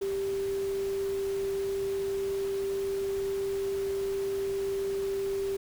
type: tone in noise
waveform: sine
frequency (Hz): 392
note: G4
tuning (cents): 0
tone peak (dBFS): -28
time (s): 0.01-5.57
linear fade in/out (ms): 10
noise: pink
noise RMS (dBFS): -45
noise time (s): 0.01-5.57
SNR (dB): +14
effects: none